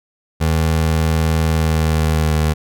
25% pulse tone with pitch glide, 79.9 to 77.49 Hz, D#2 to D#2, +47 to -7 cents, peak -10 dBFS, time 0.4-2.54 s, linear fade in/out 20 ms, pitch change -54 cents, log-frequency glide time 1.56-2.37 s, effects none

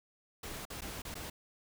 pink noise with dropouts, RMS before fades -43 dBFS, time 0.43-1.3 s, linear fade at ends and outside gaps 5 ms, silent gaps 0.653-0.701 / 0.809-0.818 / 1.02-1.05 / 1.143-1.153 s, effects none

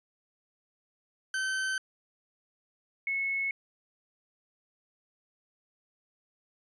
40% pulse / sine tone pair in turn, 1539 / 2193 Hz, G6 / C#7, -32 / -19 cents, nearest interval tritone, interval 613 cents, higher second, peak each -28 dBFS, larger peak neither, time 1.34-1.78 / 3.07-3.51 s, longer neither, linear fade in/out 2 ms, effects resampled to 22050 Hz

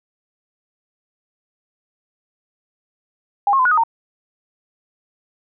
sine tone with pitch steps, 810 / 1079 / 1021 / 1459 / 1249 / 915 Hz, G#5 / C#6 / C6 / F#6 / D#6 / A#5, -43 / -47 / -43 / -25 / +6 / -32 cents, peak -12 dBFS, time 3.47-3.836 s, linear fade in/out 2 ms, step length 61 ms, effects none

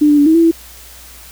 sine tone with pitch steps, 297.9 / 293.9 / 288.5 / 319.3 / 333 / 330.3 Hz, D4 / D4 / D4 / D#4 / E4 / E4, +25 / +1 / -31 / +45 / +18 / +4 cents, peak -6 dBFS, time 0.01-0.514 s, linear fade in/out 10 ms, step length 84 ms, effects added 60 Hz sine -41 dBFS peak until 1.31 s + white hiss -38 dBFS RMS until 1.31 s

